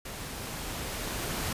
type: noise with level ramp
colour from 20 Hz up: pink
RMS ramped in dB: -40 to -32 dBFS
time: 0.05-1.53 s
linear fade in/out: 5 ms
effects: resampled to 32000 Hz